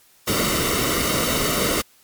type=noise with comb filter; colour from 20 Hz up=pink; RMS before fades=-21 dBFS; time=0.27-1.82 s; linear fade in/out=10 ms; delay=1.2 ms; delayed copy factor=-0.7; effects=white hiss -55 dBFS RMS until 2.03 s + MP3 96 kbps